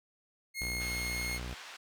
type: tone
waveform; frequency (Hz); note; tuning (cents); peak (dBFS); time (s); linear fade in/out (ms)
sawtooth; 2152; C7; +48; -31; 0.54-1.4; 50
type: tone with pitch glide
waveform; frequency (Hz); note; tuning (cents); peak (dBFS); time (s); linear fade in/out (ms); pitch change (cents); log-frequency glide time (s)
sawtooth; 60.4 to 60.89; B1 to B1; -38 to -24; -34; 0.61-1.54; 0; +14; 1.31-1.42
type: band-pass noise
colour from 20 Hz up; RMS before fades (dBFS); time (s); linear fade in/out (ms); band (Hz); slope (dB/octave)
pink; -48; 0.8-1.77; 10; 1100 to 5100; 12
effects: none